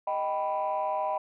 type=chord; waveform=sine; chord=Eb augmented; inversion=none; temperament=equal with one note detuned; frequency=622.3 / 779.5 / 987.8 Hz; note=Eb5 / G5 / B5; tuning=0 / -10 / 0 cents; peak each=-30 dBFS; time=0.07-1.18 s; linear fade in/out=5 ms; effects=tanh soft clip ceiling -21 dBFS